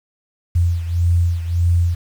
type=beating tone pair; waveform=sine; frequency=85.8 / 87.5 Hz; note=F2 / F2; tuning=-30 / +4 cents; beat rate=1.7 Hz; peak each=-15 / -20 dBFS; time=0.55-1.95 s; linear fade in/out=10 ms; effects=7-bit